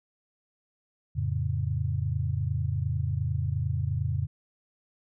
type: chord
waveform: sine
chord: F augmented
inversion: none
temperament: equal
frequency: 87.31 / 110 / 138.59 Hz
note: F2 / A2 / C#3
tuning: 0 / 0 / 0 cents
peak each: -30 dBFS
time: 1.15-4.27 s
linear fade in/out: 20 ms
effects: none